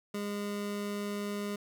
25% pulse tone, 204.7 Hz, G#3, 25 cents flat, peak -30 dBFS, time 0.14-1.56 s, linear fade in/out 5 ms, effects none

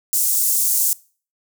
pink high-pass noise, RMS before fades -18 dBFS, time 0.13-0.93 s, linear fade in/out 0 ms, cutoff 7300 Hz, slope 24 dB/octave, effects noise-tail reverb RT60 0.4 s tail -22 dB re dry

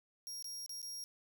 sawtooth tone with dropouts, 5600 Hz, F8, 4 cents sharp, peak -40 dBFS, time 0.27-1.04 s, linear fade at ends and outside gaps 0 ms, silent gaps 0.425-0.444 / 0.662-0.694 / 0.817-0.828 s, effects none

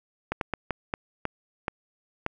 slowing click train, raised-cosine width 0.5 ms, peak -12 dBFS, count 8, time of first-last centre 0.32-2.264 s, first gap 92 ms, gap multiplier 1.36, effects none

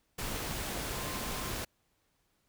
sine tone in noise, 1046.5 Hz, C6, in tune, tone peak -46 dBFS, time 0.92-1.51 s, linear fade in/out 10 ms, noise pink, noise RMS -37 dBFS, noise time 0.18-1.65 s, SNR -12 dB, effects pink hiss -75 dBFS RMS until 2.48 s

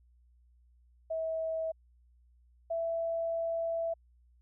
sine tone pair in turn, 646 / 663.8 Hz, E5 / E5, -35 / +12 cents, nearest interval unison, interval 47 cents, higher second, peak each -31 / -30 dBFS, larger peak second, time 1.1-1.72 / 2.7-3.94 s, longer second, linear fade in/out 10 ms, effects added 60 Hz sine -61 dBFS peak until 4.41 s

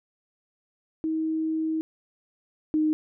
sine tone pair in turn, 317.8 / 309.3 Hz, D#4 / D#4, +37 / -10 cents, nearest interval unison, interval 47 cents, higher first, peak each -24 / -20 dBFS, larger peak second, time 1.04-1.81 / 2.74-2.93 s, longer first, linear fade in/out 0 ms, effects none

